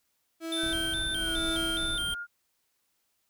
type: tone with tremolo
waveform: 35% pulse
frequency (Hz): 327.5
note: E4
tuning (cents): -11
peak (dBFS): -29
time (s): 0.4-2.06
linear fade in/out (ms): 50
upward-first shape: triangle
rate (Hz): 1.1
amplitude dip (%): 85
type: tone with vibrato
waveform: square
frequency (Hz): 3362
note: G#7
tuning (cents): +20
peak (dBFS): -31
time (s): 0.52-2.14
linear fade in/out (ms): 2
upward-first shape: square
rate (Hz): 2.4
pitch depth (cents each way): 100
type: tone with pitch glide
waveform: sine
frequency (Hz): 1536 to 1416.7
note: G6 to F6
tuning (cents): -36 to +24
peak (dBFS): -34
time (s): 0.56-2.27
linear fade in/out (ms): 50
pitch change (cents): -140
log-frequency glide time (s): 1.15-1.41
type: noise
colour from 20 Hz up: brown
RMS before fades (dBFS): -39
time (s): 0.63-2.15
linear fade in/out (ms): 5
effects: white hiss -75 dBFS RMS until 3.29 s